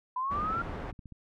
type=linear sweep; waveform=sine; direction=up; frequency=990 to 1396.9 Hz; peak=-29 dBFS; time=0.16-0.62 s; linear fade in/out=5 ms
type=low-pass noise; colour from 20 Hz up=pink; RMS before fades=-38 dBFS; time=0.3-0.92 s; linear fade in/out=20 ms; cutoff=1400 Hz; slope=12 dB/octave
type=click train; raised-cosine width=5 ms; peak=-34 dBFS; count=9; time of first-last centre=0.6-1.123 s; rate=15.3 Hz
effects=none